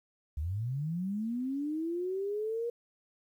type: linear sweep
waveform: sine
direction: up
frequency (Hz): 68.9 to 477.2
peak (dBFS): -31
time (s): 0.37-2.7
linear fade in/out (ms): 5
effects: 11-bit